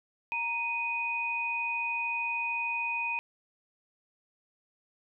sine tone pair together, 933.3 / 2489 Hz, A#5 / D#7, +2 / 0 cents, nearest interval octave + perfect fourth, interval 1698 cents, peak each -35 / -30 dBFS, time 0.32-3.19 s, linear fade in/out 0 ms, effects none

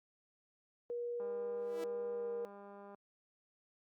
sine tone with pitch glide, 478.7 to 473.2 Hz, A#4 to A#4, +46 to +26 cents, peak -37 dBFS, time 0.9-2.45 s, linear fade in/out 0 ms, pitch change -20 cents, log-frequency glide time 2.13-2.29 s
click train, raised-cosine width 1 ms, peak -40 dBFS, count 352, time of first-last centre 1.2-2.946 s, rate 201 Hz
sawtooth tone with exponential growth, 329.6 Hz, E4, in tune, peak -38 dBFS, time 1.55-1.84 s, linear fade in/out 1 ms, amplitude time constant 62 ms
effects high-pass 200 Hz 12 dB/octave + Opus 48 kbps

